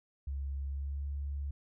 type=tone with pitch glide; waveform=sine; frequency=69 to 70.69 Hz; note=C#2 to C#2; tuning=-7 to +34 cents; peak=-34 dBFS; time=0.27-1.51 s; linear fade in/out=5 ms; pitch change=+41 cents; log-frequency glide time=0.65-1.05 s; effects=none